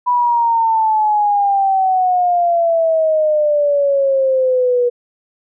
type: exponential sweep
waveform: sine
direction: down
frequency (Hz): 987.8 to 482.7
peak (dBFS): -11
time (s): 0.06-4.9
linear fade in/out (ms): 20
effects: none